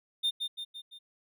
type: tone with echo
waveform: triangle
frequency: 3628 Hz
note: A#7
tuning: 48 cents flat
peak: -24 dBFS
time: 0.23-0.31 s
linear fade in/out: 20 ms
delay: 170 ms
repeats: 4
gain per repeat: -5 dB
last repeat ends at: 0.99 s
effects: none